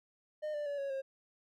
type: tone with pitch steps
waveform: triangle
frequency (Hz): 609 / 590.3 / 572.2 / 554.6 / 537.6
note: D#5 / D5 / D5 / C#5 / C5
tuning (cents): -37 / +9 / -45 / +1 / +47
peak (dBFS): -33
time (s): 0.42-1.02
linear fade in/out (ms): 20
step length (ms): 120
effects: none